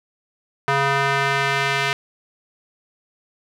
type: tone with band-pass filter sweep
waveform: square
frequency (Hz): 138.59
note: C#3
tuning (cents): 0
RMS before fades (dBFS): -20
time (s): 0.68-1.93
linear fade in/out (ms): 0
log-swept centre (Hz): 1300 to 2300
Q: 1.2
effects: none